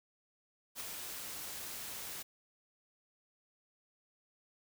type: noise with ADSR envelope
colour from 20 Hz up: white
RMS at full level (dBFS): -40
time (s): 0.75-2.23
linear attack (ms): 53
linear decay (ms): 8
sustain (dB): -4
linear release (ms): 12
effects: none